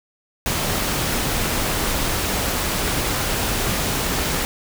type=noise; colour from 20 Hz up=pink; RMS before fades=-22 dBFS; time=0.46-4.45 s; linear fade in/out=0 ms; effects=none